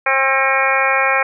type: harmonic tone with a mistuned harmonic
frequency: 267.7 Hz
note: C4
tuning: 40 cents sharp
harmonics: 2 / 3 / 4 / 5 / 6 / 7 / 8 / 9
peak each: -21 / -21 / -21 / -21 / -21 / -21 / -21 / -21 dBFS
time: 0.06-1.23 s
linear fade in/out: 5 ms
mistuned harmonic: 8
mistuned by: +48 cents
effects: none